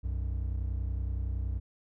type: tone pair together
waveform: triangle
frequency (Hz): 61.74 / 92.38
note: B1 / F#2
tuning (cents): 0 / -2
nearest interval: perfect fifth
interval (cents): 698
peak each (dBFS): -29 / -34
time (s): 0.03-1.6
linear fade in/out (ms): 20
effects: none